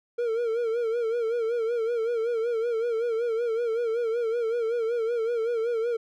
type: tone with vibrato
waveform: triangle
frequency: 462.4 Hz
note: A#4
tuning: 14 cents flat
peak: -22 dBFS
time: 0.18-5.97 s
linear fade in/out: 10 ms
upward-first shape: sine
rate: 5.3 Hz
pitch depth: 79 cents each way
effects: none